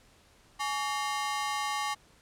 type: ring-modulated tone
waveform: sawtooth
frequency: 987.8 Hz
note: B5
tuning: in tune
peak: -23 dBFS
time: 0.59-1.95 s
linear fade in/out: 20 ms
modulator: 147 Hz
effects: pink hiss -61 dBFS RMS until 2.21 s + low-pass 10000 Hz 12 dB/octave